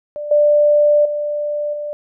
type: tone with level steps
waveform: sine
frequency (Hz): 591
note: D5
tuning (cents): +11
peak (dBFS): -23 / -9 / -18 / -22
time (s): 0.16-1.93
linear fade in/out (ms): 0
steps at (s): 0.31 / 1.05 / 1.73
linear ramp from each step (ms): 5
effects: none